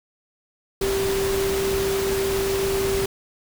sine tone in noise, 390 Hz, G4, 9 cents flat, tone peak -21 dBFS, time 0.81-3.06 s, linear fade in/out 5 ms, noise pink, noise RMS -28 dBFS, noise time 0.81-3.06 s, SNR +4 dB, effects none

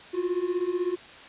triangle beating tone pair, 347.2 / 363.2 Hz, F4 / F#4, -10 / -32 cents, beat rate 16 Hz, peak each -27 / -25 dBFS, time 0.13-0.96 s, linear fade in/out 20 ms, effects white hiss -46 dBFS RMS until 1.28 s + resampled to 8000 Hz

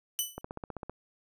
5% pulse tone with exponential decay, 2988 Hz, F#7, 16 cents sharp, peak -16 dBFS, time 0.19-0.41 s, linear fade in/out 0 ms, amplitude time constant 47 ms
click train, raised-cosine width 1 ms, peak -24 dBFS, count 9, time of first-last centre 0.38-0.896 s, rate 15.5 Hz
effects resampled to 32000 Hz

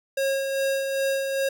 square tone with tremolo, 543 Hz, C#5, 36 cents flat, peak -22 dBFS, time 0.17-1.49 s, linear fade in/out 5 ms, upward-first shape sine, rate 2.5 Hz, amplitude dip 40%, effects none

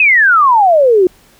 sine exponential sweep, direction down, 2605 to 350 Hz, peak -5 dBFS, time 0-1.07 s, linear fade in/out 2 ms, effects pink hiss -47 dBFS RMS until 1.39 s

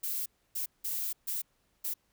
violet noise bursts at uneven times, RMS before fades -34 dBFS, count 5, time 0.03-0.26 / 0.55-0.66 / 0.84-1.13 / 1.27-1.42 / 1.84-1.94 s, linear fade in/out 10 ms, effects pink hiss -73 dBFS RMS until 2.12 s

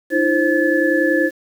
sine tone cluster, 306.7 / 337.2 / 527 / 1726 Hz, D#4 / E4 / C5 / A6, -25 / +39 / +12 / -34 cents, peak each -19 dBFS, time 0.1-1.31 s, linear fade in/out 50 ms, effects 7-bit

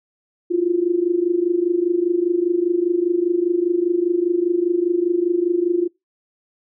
sine tone with amplitude modulation, 349.2 Hz, F4, in tune, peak -12 dBFS, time 0.5-5.88 s, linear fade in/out 20 ms, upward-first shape sine, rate 25 Hz, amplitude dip 80%, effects noise-tail reverb RT60 0.2 s tail -23 dB re dry

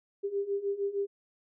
sine beating tone pair, 395.9 / 402.4 Hz, G4 / G4, +17 / +45 cents, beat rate 6.5 Hz, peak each -34 / -31 dBFS, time 0.23-1.07 s, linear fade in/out 20 ms, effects none

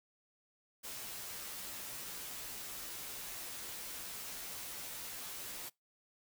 white noise with comb filter, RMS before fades -45 dBFS, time 0.83-5.7 s, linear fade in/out 20 ms, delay 13 ms, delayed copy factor -0.65, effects noise-tail reverb RT60 0.2 s tail -25 dB re dry

